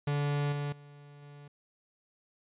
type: tone with level steps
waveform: 45% pulse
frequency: 144.6 Hz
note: D3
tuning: 27 cents flat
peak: -28 / -32 / -50 / -48 dBFS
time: 0.07-1.48 s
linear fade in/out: 5 ms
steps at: 0.52 / 0.72 / 1.22 s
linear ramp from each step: 5 ms
effects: resampled to 8000 Hz